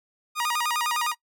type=tone with vibrato; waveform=sawtooth; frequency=1080 Hz; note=C#6; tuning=45 cents flat; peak=-20 dBFS; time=0.35-1.15 s; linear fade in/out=50 ms; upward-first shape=square; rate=9.8 Hz; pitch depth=220 cents each way; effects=noise-tail reverb RT60 0.1 s tail -22 dB re dry